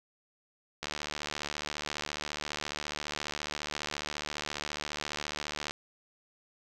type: click train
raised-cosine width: 0.2 ms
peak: -17 dBFS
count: 365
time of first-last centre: 0.83-5.709 s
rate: 74.6 Hz
effects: none